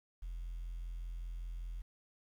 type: tone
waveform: sine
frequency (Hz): 42.58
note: F1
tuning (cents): -43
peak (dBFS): -38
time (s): 0.22-1.82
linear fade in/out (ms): 10
effects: tanh soft clip ceiling -37 dBFS + 11-bit